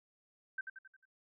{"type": "tone with echo", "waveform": "sine", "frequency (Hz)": 1550, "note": "G6", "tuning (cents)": -20, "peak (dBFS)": -35, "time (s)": [0.58, 0.61], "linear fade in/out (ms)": 5, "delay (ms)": 89, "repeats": 5, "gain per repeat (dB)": -6, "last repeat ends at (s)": 1.055, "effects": []}